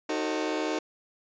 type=chord; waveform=30% pulse; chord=D# diminished seventh; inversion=none; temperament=just; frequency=311.1 / 373.4 / 448 / 537.6 Hz; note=D#4 / F#4 / A4 / C5; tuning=0 / +16 / +31 / +47 cents; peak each=-28 / -32 / -31 / -34 dBFS; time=0.09-0.79 s; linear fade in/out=5 ms; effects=resampled to 16000 Hz

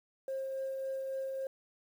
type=tone with tremolo; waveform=sine; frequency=534 Hz; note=C5; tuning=35 cents sharp; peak=-32 dBFS; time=0.28-1.47 s; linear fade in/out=2 ms; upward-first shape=triangle; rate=3.6 Hz; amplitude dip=30%; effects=tanh soft clip ceiling -31 dBFS + 10-bit

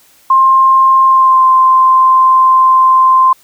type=tone with pitch glide; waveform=sine; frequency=1059 to 1043.2 Hz; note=C6 to C6; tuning=+21 to -5 cents; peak=-4 dBFS; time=0.3-3.33 s; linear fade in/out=5 ms; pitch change=-26 cents; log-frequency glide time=1.05-1.44 s; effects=white hiss -47 dBFS RMS until 3.43 s

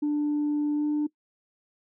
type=tone with pitch glide; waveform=sine; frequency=295.5 to 298.1 Hz; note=D4 to D4; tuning=+11 to +26 cents; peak=-21 dBFS; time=0.02-1.07 s; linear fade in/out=10 ms; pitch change=+15 cents; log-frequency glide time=0.75-0.84 s; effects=noise-tail reverb RT60 0.1 s tail -21 dB re dry + tanh soft clip ceiling -21 dBFS

